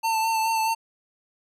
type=tone with vibrato; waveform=square; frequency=893 Hz; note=A5; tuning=25 cents sharp; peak=-22 dBFS; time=0.03-0.75 s; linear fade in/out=20 ms; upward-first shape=sine; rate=4.7 Hz; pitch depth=24 cents each way; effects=resampled to 32000 Hz